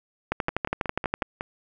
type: two click trains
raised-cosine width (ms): 0.5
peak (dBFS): -9 / -15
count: 12 / 6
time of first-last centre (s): 0.32-1.222 / 0.49-1.409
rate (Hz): 12.2 / 5.44
effects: none